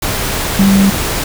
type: tone in noise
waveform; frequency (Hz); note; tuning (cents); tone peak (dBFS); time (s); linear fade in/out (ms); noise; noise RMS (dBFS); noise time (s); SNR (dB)
sine; 196; G3; 0; -6; 0.59-0.9; 5; pink; -17; 0.02-1.24; +8
effects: none